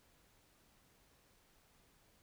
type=silence; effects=pink hiss -70 dBFS RMS until 2.22 s